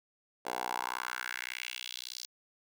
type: tone with high-pass filter sweep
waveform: 10% pulse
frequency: 61.74 Hz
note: B1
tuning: in tune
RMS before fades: -39 dBFS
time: 0.45-2.26 s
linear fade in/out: 10 ms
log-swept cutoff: 600 to 5000 Hz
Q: 2.8
effects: none